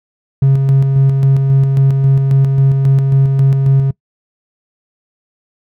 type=tone with tremolo; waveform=triangle; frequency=136 Hz; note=C#3; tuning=33 cents flat; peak=-3 dBFS; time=0.42-3.91 s; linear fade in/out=5 ms; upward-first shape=square; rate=3.7 Hz; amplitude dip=40%; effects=noise-tail reverb RT60 0.1 s tail -23 dB re dry + tanh soft clip ceiling -1 dBFS